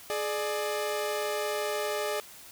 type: tone pair together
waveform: sawtooth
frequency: 421.4 / 596 Hz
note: G#4 / D5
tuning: +25 / +25 cents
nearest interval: tritone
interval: 600 cents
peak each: -28 / -28 dBFS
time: 0.1-2.2 s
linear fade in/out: 0 ms
effects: white hiss -49 dBFS RMS until 2.51 s